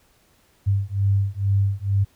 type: beating tone pair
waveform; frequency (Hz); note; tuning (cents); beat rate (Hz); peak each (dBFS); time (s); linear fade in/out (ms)
sine; 98 / 100.2; G2 / G2; 0 / +38; 2.2; -21; 0.66-2.05; 20
effects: pink hiss -60 dBFS RMS until 2.15 s